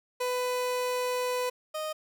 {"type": "tone pair in turn", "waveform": "30% pulse", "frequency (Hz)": [498.7, 620], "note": ["B4", "D#5"], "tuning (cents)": [17, -6], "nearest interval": "major third", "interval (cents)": 377, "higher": "second", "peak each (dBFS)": [-25, -29], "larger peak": "first", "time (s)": [[0.2, 1.5], [1.74, 1.93]], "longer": "first", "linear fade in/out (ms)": 10, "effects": []}